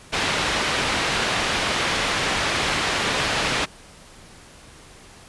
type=low-pass noise; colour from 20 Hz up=white; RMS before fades=-23 dBFS; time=0.12-3.66 s; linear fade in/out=20 ms; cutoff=3100 Hz; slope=12 dB/octave; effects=pink hiss -46 dBFS RMS until 5.28 s + resampled to 24000 Hz